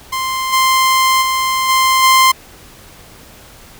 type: tone with level steps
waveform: sawtooth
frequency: 1046.5 Hz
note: C6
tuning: in tune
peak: -13 / -6 / -10 / -6 / -3 dBFS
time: 0.12-2.32 s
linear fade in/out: 10 ms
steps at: 0.52 / 1.21 / 1.68 / 2.02 s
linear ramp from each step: 20 ms
effects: pink hiss -40 dBFS RMS until 3.79 s